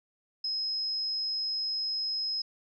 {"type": "tone", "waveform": "sine", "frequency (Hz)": 5120, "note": "D#8", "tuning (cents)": 49, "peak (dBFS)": -29, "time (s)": [0.44, 2.42], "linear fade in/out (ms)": 5, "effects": []}